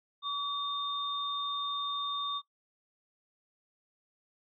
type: tone pair together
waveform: sine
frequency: 1142 / 3636 Hz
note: D6 / A#7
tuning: -49 / -44 cents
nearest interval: octave + minor sixth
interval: 2005 cents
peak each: -34 / -34 dBFS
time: 0.22-2.42 s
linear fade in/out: 50 ms
effects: noise-tail reverb RT60 0.1 s tail -18 dB re dry